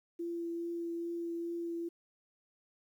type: tone with vibrato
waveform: sine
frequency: 339.3 Hz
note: F4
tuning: 50 cents flat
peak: -35 dBFS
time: 0.19-1.89 s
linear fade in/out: 10 ms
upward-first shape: triangle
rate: 2.4 Hz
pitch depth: 12 cents each way
effects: 11-bit